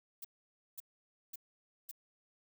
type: noise bursts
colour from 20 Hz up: violet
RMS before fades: -45 dBFS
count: 4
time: 0.22-1.914 s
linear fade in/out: 5 ms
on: 26 ms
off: 530 ms
effects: none